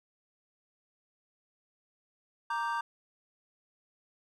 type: chord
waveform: triangle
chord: G minor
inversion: first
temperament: equal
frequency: 932.3 / 1174.7 / 1568 Hz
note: Bb5 / D6 / G6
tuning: 0 / 0 / 0 cents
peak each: -31 / -34 / -35 dBFS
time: 2.5-2.81 s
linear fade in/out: 5 ms
effects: none